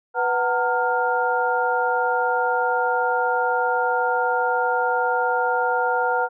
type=tone cluster; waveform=sine; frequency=493.7 / 743 / 915 / 1406 Hz; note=B4 / F#5 / A#5 / F6; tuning=-1 / +7 / -32 / +11 cents; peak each=-24 dBFS; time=0.14-6.29 s; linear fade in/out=50 ms; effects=none